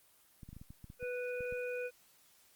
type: clicks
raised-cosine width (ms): 5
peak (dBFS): -37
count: 11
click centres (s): 0.432 / 0.49 / 0.53 / 0.566 / 0.615 / 0.705 / 0.843 / 0.901 / 1.028 / 1.407 / 1.525
type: harmonic tone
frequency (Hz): 493.9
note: B4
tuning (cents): 0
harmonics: 1 / 3 / 5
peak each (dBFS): -37 / -46 / -45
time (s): 0.99-1.91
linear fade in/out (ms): 50
effects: white hiss -66 dBFS RMS until 2.55 s + Opus 24 kbps